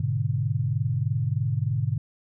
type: chord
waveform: sine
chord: G# diminished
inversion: none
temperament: equal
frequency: 103.83 / 123.47 / 146.83 Hz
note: G#2 / B2 / D3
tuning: 0 / 0 / 0 cents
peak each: -27 / -26 / -28 dBFS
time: 0-1.98 s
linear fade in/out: 5 ms
effects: none